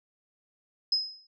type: tone with exponential decay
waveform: sine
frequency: 5090 Hz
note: D#8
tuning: 39 cents sharp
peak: -20 dBFS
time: 0.92-1.27 s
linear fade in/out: 5 ms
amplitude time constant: 74 ms
effects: none